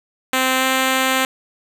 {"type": "tone with pitch glide", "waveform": "5% pulse", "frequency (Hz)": [260, 262], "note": ["C4", "C4"], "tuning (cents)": [-11, 2], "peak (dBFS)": -4, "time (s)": [0.33, 1.25], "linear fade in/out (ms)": 2, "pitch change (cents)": 13, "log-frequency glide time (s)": [0.58, 0.64], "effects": []}